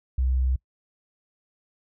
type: tone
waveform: sine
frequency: 64.2 Hz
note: C2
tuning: 32 cents flat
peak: -20 dBFS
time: 0.18-0.56 s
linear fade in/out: 5 ms
effects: noise-tail reverb RT60 0.1 s tail -23 dB re dry